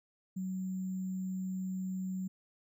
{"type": "tone with sample-and-hold", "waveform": "sine", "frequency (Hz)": 186.9, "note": "F#3", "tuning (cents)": 18, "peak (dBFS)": -34, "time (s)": [0.36, 2.28], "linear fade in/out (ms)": 10, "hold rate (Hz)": 7350, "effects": []}